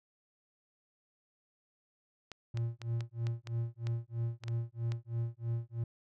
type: clicks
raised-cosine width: 0.2 ms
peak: -27 dBFS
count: 10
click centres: 2.317 / 2.573 / 2.817 / 3.007 / 3.269 / 3.472 / 3.87 / 4.437 / 4.482 / 4.92 s
type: tone with tremolo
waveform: triangle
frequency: 116.54 Hz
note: A#2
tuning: in tune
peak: -28 dBFS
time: 2.54-5.84 s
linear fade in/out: 5 ms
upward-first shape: sine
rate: 3.1 Hz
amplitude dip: 100%
effects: none